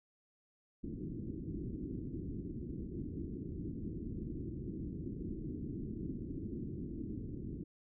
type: low-pass noise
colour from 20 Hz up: white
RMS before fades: -42 dBFS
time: 0.83-7.64 s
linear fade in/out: 10 ms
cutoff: 350 Hz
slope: 48 dB/octave
effects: none